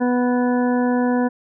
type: harmonic tone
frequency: 246.9 Hz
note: B3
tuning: in tune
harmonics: 1 / 2 / 3 / 4 / 6 / 7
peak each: -17 / -23 / -27 / -29 / -33 / -34 dBFS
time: 0-1.29 s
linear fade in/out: 20 ms
effects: none